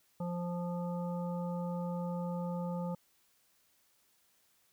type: harmonic tone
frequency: 175 Hz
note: F3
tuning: 4 cents sharp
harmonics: 1 / 3 / 5 / 7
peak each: -35 / -41 / -45 / -51 dBFS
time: 0.2-2.95 s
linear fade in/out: 5 ms
effects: white hiss -71 dBFS RMS until 4.72 s